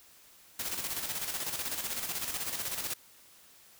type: noise with tremolo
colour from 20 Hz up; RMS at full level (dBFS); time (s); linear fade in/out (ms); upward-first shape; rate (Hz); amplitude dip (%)
white; -34; 0.59-2.94; 5; square; 16; 50
effects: white hiss -58 dBFS RMS until 3.79 s